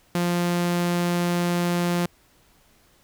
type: tone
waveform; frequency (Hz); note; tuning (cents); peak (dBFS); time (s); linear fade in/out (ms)
sawtooth; 174.61; F3; 0; -17; 0.15-2.06; 2
effects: pink hiss -59 dBFS RMS until 3.03 s